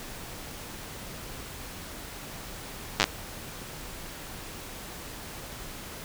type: slowing click train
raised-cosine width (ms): 0.2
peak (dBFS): -3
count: 5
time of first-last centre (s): 3-3.041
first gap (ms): 9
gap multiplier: 1.08
effects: pink hiss -41 dBFS RMS until 6.04 s